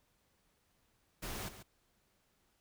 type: noise with echo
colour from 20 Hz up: pink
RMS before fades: -42 dBFS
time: 1.22-1.49 s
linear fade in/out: 10 ms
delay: 140 ms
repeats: 1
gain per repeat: -11 dB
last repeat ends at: 1.63 s
effects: pink hiss -75 dBFS RMS until 2.6 s